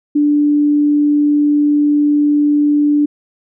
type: tone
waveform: sine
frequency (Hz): 293.7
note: D4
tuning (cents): 0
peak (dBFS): -9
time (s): 0.15-3.06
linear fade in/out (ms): 10
effects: none